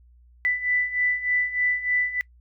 sine beating tone pair, 1984 / 1987.3 Hz, B6 / B6, +7 / +10 cents, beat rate 3.3 Hz, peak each -27 / -23 dBFS, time 0.45-2.21 s, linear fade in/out 0 ms, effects noise-tail reverb RT60 0.1 s tail -23 dB re dry + added 60 Hz sine -51 dBFS peak until 2.4 s

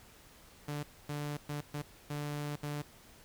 sawtooth tone bursts at uneven times, 146.83 Hz, D3, in tune, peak -32 dBFS, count 6, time 0.68-0.83 / 1.09-1.37 / 1.49-1.61 / 1.74-1.82 / 2.1-2.56 / 2.63-2.82 s, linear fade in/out 5 ms, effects pink hiss -58 dBFS RMS until 3.24 s

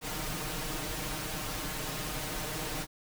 pink noise with comb filter, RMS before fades -36 dBFS, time 0.01-2.87 s, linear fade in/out 50 ms, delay 6.5 ms, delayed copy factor +0.8, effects none

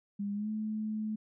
sine tone with pitch glide, 202.3 to 215.6 Hz, G#3 to A3, -45 to -35 cents, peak -32 dBFS, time 0.19-1.16 s, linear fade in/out 10 ms, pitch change +110 cents, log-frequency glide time 0.33-0.49 s, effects none

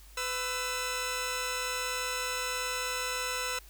10% pulse tone pair together, 501.3 / 1323 Hz, B4 / E6, +26 / +6 cents, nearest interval octave + perfect fourth, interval 1680 cents, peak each -26 dBFS, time 0.17-3.59 s, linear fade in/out 5 ms, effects added 50 Hz sine -51 dBFS peak until 3.69 s + white hiss -57 dBFS RMS until 3.69 s

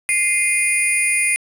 sine tone cluster, 2091 / 2462 / 9460 Hz, C7 / D#7 / D9, -2 / -19 / +12 cents, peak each -18 dBFS, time 0.09-1.36 s, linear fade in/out 0 ms, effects tanh soft clip ceiling -10 dBFS + 8-bit

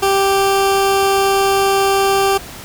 20% pulse tone, 391.8 Hz, G4, 1 cent flat, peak -7 dBFS, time 0.02-2.38 s, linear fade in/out 10 ms, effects pink hiss -33 dBFS RMS until 2.64 s

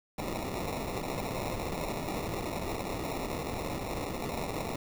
white noise with sample-and-hold, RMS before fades -35 dBFS, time 0.18-4.76 s, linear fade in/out 5 ms, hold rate 1575 Hz, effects none

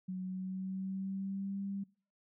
sine tone with pitch glide, 185.3 to 197.46 Hz, F#3 to G3, +3 to +13 cents, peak -36 dBFS, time 0.08-1.84 s, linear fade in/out 10 ms, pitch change +110 cents, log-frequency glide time 0.22-1.6 s, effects noise-tail reverb RT60 0.4 s tail -23 dB re dry

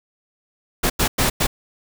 pink noise bursts at uneven times, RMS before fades -18 dBFS, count 4, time 0.83-0.9 / 0.99-1.08 / 1.18-1.3 / 1.4-1.47 s, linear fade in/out 10 ms, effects none

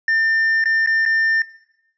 triangle tone with dropouts, 1800 Hz, A6, 39 cents sharp, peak -13 dBFS, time 0.08-1.42 s, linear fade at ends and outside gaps 2 ms, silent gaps 0.64-0.656 / 0.862-0.872 / 1.053-1.06 s, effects noise-tail reverb RT60 0.9 s tail -20 dB re dry + resampled to 16000 Hz

